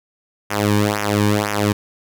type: tone with flanger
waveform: sawtooth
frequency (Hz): 103.83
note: G#2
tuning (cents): 0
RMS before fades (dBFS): -18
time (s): 0.5-1.73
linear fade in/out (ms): 10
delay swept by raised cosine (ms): 0.23 to 1.53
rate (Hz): 2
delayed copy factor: -1
effects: none